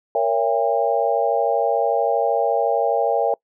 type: chord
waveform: sine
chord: A# diminished seventh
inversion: none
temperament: just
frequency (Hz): 466.2 / 559.4 / 671.3 / 805.5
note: A#4 / C#5 / E5 / G5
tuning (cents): 0 / +16 / +31 / +47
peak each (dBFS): -22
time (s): 0.15-3.34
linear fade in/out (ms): 2
effects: noise-tail reverb RT60 0.1 s tail -25 dB re dry